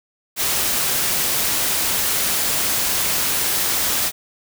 white noise, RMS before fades -20 dBFS, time 0.36-4.12 s, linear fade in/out 50 ms, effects none

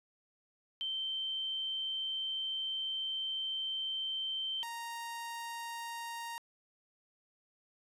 sine / sawtooth tone pair in turn, 3113 / 931.4 Hz, G7 / A#5, -13 / -2 cents, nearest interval octave + major sixth, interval 2089 cents, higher first, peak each -34 / -36 dBFS, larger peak first, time 0.81-4.63 / 4.63-6.38 s, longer first, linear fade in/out 0 ms, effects resampled to 32000 Hz + 12-bit

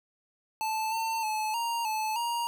square tone with pitch steps, 876 / 899 / 863 / 934 / 868 / 942 Hz, A5 / A5 / A5 / A#5 / A5 / A#5, -8 / +37 / -34 / +3 / -24 / +18 cents, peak -29 dBFS, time 0.61-2.47 s, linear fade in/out 0 ms, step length 310 ms, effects none

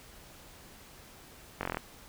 slowing click train, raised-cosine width 0.5 ms, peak -17 dBFS, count 8, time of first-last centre 1.61-1.771 s, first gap 21 ms, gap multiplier 1.03, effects pink hiss -53 dBFS RMS until 2.08 s

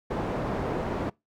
white low-pass noise, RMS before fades -30 dBFS, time 0.1-1.1 s, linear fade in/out 10 ms, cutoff 640 Hz, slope 12 dB/octave, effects noise-tail reverb RT60 0.2 s tail -23 dB re dry

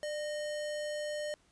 sine tone with sample-and-hold, 597 Hz, D5, 28 cents sharp, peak -34 dBFS, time 0.03-1.34 s, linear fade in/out 0 ms, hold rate 2450 Hz, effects pink hiss -68 dBFS RMS until 1.51 s + resampled to 22050 Hz

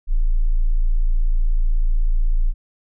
sine tone, 28.07 Hz, A0, 36 cents sharp, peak -13 dBFS, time 0.07-2.54 s, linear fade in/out 50 ms, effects none

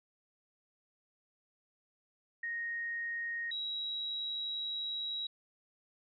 sine tone pair in turn, 1864.7 / 3863 Hz, A#6 / B7, 0 / -39 cents, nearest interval octave + minor second, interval 1261 cents, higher second, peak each -35 / -35 dBFS, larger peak neither, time 2.43-3.51 / 3.51-5.27 s, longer second, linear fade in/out 5 ms, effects none

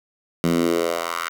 10% pulse tone with high-pass filter sweep, 84.5 Hz, E2, 43 cents sharp, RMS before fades -22 dBFS, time 0.44-1.29 s, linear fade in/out 0 ms, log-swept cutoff 170 to 1500 Hz, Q 2.3, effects none

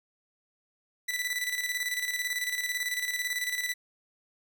sawtooth tone with tremolo, 1978 Hz, B6, 2 cents sharp, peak -24 dBFS, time 1.08-3.74 s, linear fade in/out 10 ms, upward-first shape square, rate 18 Hz, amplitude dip 55%, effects none

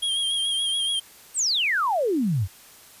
square tone with vibrato, 3236 Hz, G#7, 46 cents flat, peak -23 dBFS, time 0.02-1 s, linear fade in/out 10 ms, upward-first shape sine, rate 7 Hz, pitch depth 44 cents each way
sine exponential sweep, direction down, 9020 to 83.7 Hz, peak -20 dBFS, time 1.34-2.48 s, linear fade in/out 50 ms
effects white hiss -49 dBFS RMS until 3 s + resampled to 32000 Hz

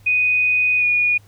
sine tone with pitch glide, 2489 to 2450 Hz, D#7 to D#7, 0 to -27 cents, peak -14 dBFS, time 0.06-1.18 s, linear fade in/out 10 ms, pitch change -27 cents, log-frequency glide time 0.77-0.85 s, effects added 102 Hz sine -46 dBFS peak until 1.27 s + pink hiss -55 dBFS RMS until 1.27 s

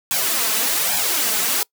white noise with flanger, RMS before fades -20 dBFS, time 0.11-1.63 s, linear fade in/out 0 ms, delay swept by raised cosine 1.2 to 4.7 ms, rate 1.2 Hz, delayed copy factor +0.95, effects noise-tail reverb RT60 0.1 s tail -25 dB re dry + high-pass 200 Hz 12 dB/octave

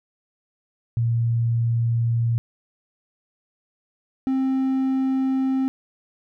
sine / triangle tone pair in turn, 116.54 / 264.4 Hz, A#2 / C4, 0 / +18 cents, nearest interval octave + major second, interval 1418 cents, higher second, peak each -18 / -17 dBFS, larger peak second, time 0.97-2.38 / 4.27-5.68 s, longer neither, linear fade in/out 0 ms, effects none

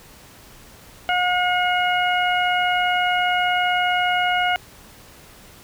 harmonic tone, 721 Hz, F#5, 45 cents flat, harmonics 1 / 2 / 3 / 4, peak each -20 / -23 / -25 / -26 dBFS, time 1.09-4.56 s, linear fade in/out 0 ms, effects pink hiss -46 dBFS RMS until 5.63 s

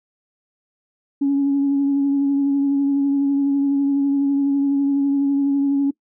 sine tone with vibrato, 279.2 Hz, C#4, 13 cents sharp, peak -14 dBFS, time 1.21-5.91 s, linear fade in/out 10 ms, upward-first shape triangle, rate 12 Hz, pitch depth 24 cents each way, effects noise-tail reverb RT60 0.1 s tail -22 dB re dry + tanh soft clip ceiling -11 dBFS

